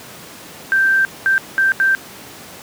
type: tone bursts at uneven times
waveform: sine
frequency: 1568 Hz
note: G6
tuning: in tune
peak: -11 dBFS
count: 4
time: 0.72-1.05 / 1.26-1.38 / 1.58-1.72 / 1.8-1.95 s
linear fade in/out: 0 ms
effects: pink hiss -36 dBFS RMS until 2.62 s + high-pass 150 Hz 12 dB/octave